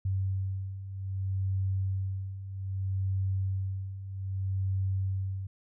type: beating tone pair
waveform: sine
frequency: 95.4 / 96.03 Hz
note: G2 / G2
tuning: -47 / -35 cents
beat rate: 0.63 Hz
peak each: -35 / -30 dBFS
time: 0.05-5.47 s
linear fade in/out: 5 ms
effects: none